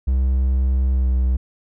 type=tone with pitch glide; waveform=triangle; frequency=65 to 63.48 Hz; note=C2 to B1; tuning=-11 to +48 cents; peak=-13 dBFS; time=0.07-1.37 s; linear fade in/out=10 ms; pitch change=-41 cents; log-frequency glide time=0.94-1.1 s; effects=none